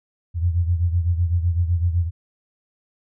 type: beating tone pair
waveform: sine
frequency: 85 / 92.9 Hz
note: F2 / F#2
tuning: -46 / +7 cents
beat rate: 7.9 Hz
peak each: -18 / -24 dBFS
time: 0.34-2.11 s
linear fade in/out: 50 ms
effects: none